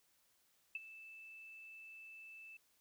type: tone with ADSR envelope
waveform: sine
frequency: 2637 Hz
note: E7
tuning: in tune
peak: -37 dBFS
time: 0.75-2.57 s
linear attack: 3 ms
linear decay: 26 ms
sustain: -15 dB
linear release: 4 ms
effects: white hiss -75 dBFS RMS until 2.8 s